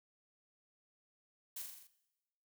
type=noise with echo; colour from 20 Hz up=blue; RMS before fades=-44 dBFS; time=1.56-1.62 s; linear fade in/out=5 ms; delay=42 ms; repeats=6; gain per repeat=-3 dB; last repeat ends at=1.872 s; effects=noise-tail reverb RT60 1.0 s tail -18 dB re dry